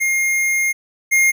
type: tone pair in turn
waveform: square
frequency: 2130 / 2130 Hz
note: C7 / C7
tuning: +30 / +30 cents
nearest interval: unison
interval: 0 cents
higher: neither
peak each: -16 / -12 dBFS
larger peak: second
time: 0-0.73 / 1.11-1.32 s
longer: first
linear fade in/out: 20 ms
effects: none